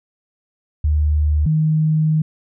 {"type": "tone pair in turn", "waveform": "sine", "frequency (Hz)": [75.4, 155.94], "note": ["D2", "D#3"], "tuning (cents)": [46, 4], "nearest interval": "octave + minor second", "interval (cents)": 1258, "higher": "second", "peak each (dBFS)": -13, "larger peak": "neither", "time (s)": [[0.84, 1.46], [1.46, 2.22]], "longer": "second", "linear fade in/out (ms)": 5, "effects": []}